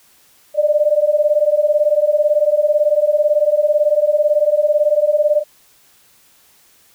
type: beating tone pair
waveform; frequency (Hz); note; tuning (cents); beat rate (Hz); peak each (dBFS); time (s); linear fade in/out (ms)
sine; 587.3 / 605.3; D5 / D#5; 0 / -48; 18; -15 / -14; 0.54-5.44; 50
effects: white hiss -52 dBFS RMS until 6.94 s